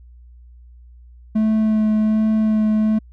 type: tone with vibrato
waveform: triangle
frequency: 216.7 Hz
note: A3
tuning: 26 cents flat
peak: -12 dBFS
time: 1.35-2.99 s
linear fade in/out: 10 ms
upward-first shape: sine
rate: 1.3 Hz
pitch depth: 12 cents each way
effects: added 60 Hz sine -41 dBFS peak until 3.12 s